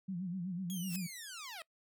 sine tone with vibrato, 181.1 Hz, F#3, 37 cents flat, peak -36 dBFS, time 0.08-1.07 s, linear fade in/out 10 ms, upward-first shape sine, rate 8 Hz, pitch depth 110 cents each way
10% pulse linear sweep, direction down, 3346 to 610 Hz, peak -36 dBFS, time 0.7-1.62 s, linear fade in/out 0 ms
blue noise with exponential growth, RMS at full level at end -39 dBFS, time 0.81-0.96 s, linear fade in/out 1 ms, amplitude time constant 31 ms
effects noise-tail reverb RT60 0.1 s tail -23 dB re dry

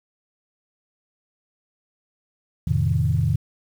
sine chord, F dominant seventh, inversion none, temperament equal with one note detuned, 86.55 / 110 / 130.81 / 155.56 Hz, F2 / A2 / C3 / Eb3, -15 / 0 / 0 / 0 cents, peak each -23 dBFS, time 2.67-3.36 s, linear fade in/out 5 ms, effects tanh soft clip ceiling -7 dBFS + 8-bit

